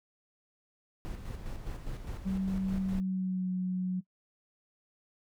brown noise with tremolo, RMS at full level -38 dBFS, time 1.05-3 s, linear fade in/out 0 ms, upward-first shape square, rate 4.9 Hz, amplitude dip 45%
sine tone with pitch glide, 190.7 to 183.78 Hz, G3 to F#3, -47 to -11 cents, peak -29 dBFS, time 2.25-4.01 s, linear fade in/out 20 ms, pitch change -64 cents, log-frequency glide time 2.82-3.5 s
effects noise-tail reverb RT60 0.1 s tail -21 dB re dry

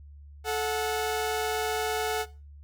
sawtooth tone pair together, 435.6 / 732.6 Hz, A4 / F#5, -17 / -17 cents, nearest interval major sixth, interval 900 cents, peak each -25 / -27 dBFS, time 0.44-2.26 s, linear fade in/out 50 ms, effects noise-tail reverb RT60 0.3 s tail -17 dB re dry + added 72 Hz sine -45 dBFS peak until 2.63 s

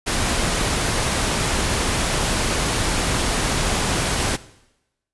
pink noise, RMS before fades -21 dBFS, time 0.06-4.37 s, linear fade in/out 20 ms, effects noise-tail reverb RT60 0.9 s tail -18 dB re dry + resampled to 24000 Hz

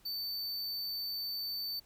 square tone, 4548 Hz, C#8, 44 cents sharp, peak -36 dBFS, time 0.05-1.8 s, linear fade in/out 10 ms, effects pink hiss -65 dBFS RMS until 1.85 s

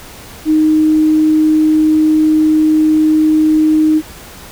sine tone, 310.6 Hz, D#4, 3 cents flat, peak -7 dBFS, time 0.45-4.02 s, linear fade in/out 50 ms, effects pink hiss -34 dBFS RMS until 4.51 s

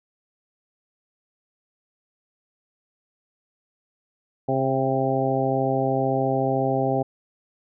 harmonic tone with a mistuned harmonic, 133.5 Hz, C3, 35 cents sharp, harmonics 1 / 2 / 3 / 4 / 5 / 6, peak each -27 / -27 / -27 / -27 / -27 / -27 dBFS, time 4.48-7.03 s, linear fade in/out 10 ms, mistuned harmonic 6, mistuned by -25 cents, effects none

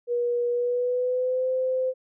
sine tone with pitch glide, 481.2 to 515.7 Hz, B4 to C5, -45 to -25 cents, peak -22 dBFS, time 0.07-1.94 s, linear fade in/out 50 ms, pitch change +120 cents, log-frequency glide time 0.49-1.5 s, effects none

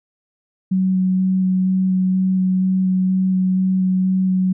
sine tone with vibrato, 186.8 Hz, F#3, 17 cents sharp, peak -14 dBFS, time 0.71-4.53 s, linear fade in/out 10 ms, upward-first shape square, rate 2.1 Hz, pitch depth 8 cents each way, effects none

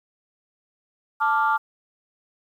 sine chord, D minor, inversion second, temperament equal, 880 / 1174.7 / 1396.9 Hz, A5 / D6 / F6, 0 / 0 / 0 cents, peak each -21 / -22 / -23 dBFS, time 1.2-1.58 s, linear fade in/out 20 ms, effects tanh soft clip ceiling -10 dBFS + 9-bit

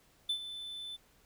triangle tone with ADSR envelope, 3520 Hz, A7, in tune, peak -27 dBFS, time 0.29-0.97 s, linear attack 7 ms, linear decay 83 ms, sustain -12 dB, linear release 20 ms, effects pink hiss -66 dBFS RMS until 1.25 s

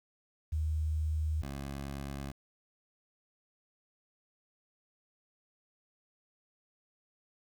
sine / 15% pulse tone pair in turn, 77.8 / 69.31 Hz, D#2 / C#2, 0 / 0 cents, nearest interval major second, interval 200 cents, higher first, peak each -29 / -32 dBFS, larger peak first, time 0.52-1.42 / 1.42-2.32 s, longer neither, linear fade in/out 10 ms, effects 10-bit

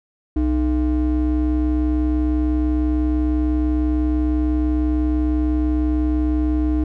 triangle ring-modulated tone, 185 Hz, F#3, in tune, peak -11 dBFS, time 0.36-6.84 s, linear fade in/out 5 ms, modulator 122 Hz, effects none

